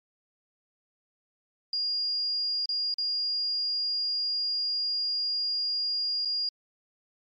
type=tone with dropouts; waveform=sine; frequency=4834 Hz; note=D8; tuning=49 cents sharp; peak=-26 dBFS; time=1.73-6.49 s; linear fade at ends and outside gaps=2 ms; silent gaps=2.658-2.69 / 2.941-2.983 / 6.25-6.255 s; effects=MP3 32 kbps